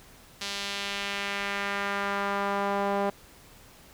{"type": "tone with band-pass filter sweep", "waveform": "sawtooth", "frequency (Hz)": 200, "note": "G3", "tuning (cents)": 35, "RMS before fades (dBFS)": -30, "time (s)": [0.41, 3.1], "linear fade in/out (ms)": 5, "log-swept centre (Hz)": [4300, 700], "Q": 1.3, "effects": ["pink hiss -53 dBFS RMS until 3.93 s"]}